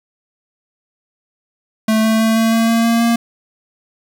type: tone with pitch steps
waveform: square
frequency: 219.2 / 221.1 / 223 / 225 / 226.9 / 228.9 / 230.9 / 232.9 Hz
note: A3 / A3 / A3 / A3 / A#3 / A#3 / A#3 / A#3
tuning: -6 / +9 / +23 / +39 / -47 / -31 / -16 / -1 cents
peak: -12 dBFS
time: 1.88-3.16 s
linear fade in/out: 5 ms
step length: 160 ms
effects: 8-bit